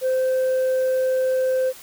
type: tone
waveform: sine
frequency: 518 Hz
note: C5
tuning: 17 cents flat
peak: -15 dBFS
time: 0.01-1.73 s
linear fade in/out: 50 ms
effects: tanh soft clip ceiling -17 dBFS + white hiss -43 dBFS RMS until 1.82 s